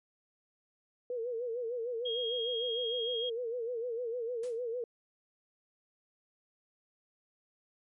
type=tone with vibrato; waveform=sine; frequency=474.6 Hz; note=A#4; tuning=31 cents sharp; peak=-33 dBFS; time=1.1-4.84 s; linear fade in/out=2 ms; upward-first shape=sine; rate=6.6 Hz; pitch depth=99 cents each way
type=tone; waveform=sine; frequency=3262 Hz; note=G#7; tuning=32 cents flat; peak=-34 dBFS; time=2.05-3.3 s; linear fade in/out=10 ms
type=noise with exponential decay; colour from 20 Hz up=white; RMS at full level=-48 dBFS; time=4.43-4.62 s; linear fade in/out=5 ms; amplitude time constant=41 ms
effects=MP3 48 kbps